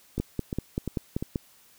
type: two click trains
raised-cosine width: 3 ms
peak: -14 / -17 dBFS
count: 7 / 4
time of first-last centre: 0.2-1.358 / 0.18-1.225 s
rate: 5.18 / 2.87 Hz
effects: white hiss -58 dBFS RMS until 1.78 s